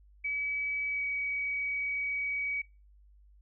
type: tone with pitch glide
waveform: sine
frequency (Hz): 2284 to 2267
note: D7 to C#7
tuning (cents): -49 to +38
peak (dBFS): -30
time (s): 0.24-2.62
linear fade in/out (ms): 10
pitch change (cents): -13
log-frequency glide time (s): 0.9-1.02
effects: noise-tail reverb RT60 0.3 s tail -23 dB re dry + added 50 Hz sine -56 dBFS peak until 3.41 s